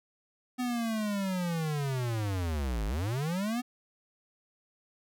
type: linear two-way sweep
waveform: square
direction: down then up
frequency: 252.9 to 49 to 252.9 Hz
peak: -30 dBFS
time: 0.58-3.62 s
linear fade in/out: 20 ms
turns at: 2.86 s
effects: none